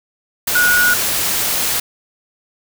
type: tone in noise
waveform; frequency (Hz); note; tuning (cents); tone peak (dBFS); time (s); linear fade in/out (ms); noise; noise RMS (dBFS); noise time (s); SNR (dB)
sine; 1454; F#6; -31; -11; 0.55-0.94; 5; white; -18; 0.47-1.8; +4
effects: none